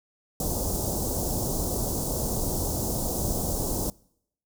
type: band-stop noise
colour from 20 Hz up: pink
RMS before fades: -28 dBFS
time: 0.4-3.9 s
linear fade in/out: 2 ms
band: 780 to 5800 Hz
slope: 24 dB/octave
effects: noise-tail reverb RT60 0.7 s tail -24 dB re dry